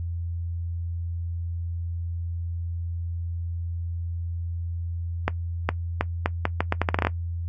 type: accelerating click train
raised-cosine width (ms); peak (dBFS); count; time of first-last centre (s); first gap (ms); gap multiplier
0.5; -6; 14; 5.28-7.07; 410; 0.78
effects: noise-tail reverb RT60 0.1 s tail -18 dB re dry + added 85 Hz sine -27 dBFS peak until 7.48 s